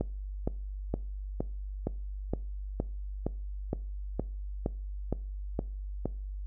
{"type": "click train", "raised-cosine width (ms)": 2, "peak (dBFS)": -16, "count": 14, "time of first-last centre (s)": [0.01, 6.057], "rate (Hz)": 2.15, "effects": ["noise-tail reverb RT60 0.4 s tail -22 dB re dry", "added 49 Hz sine -35 dBFS peak until 6.46 s"]}